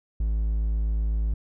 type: tone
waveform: triangle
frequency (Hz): 54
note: A1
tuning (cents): -32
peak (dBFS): -20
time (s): 0.2-1.34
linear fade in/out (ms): 5
effects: none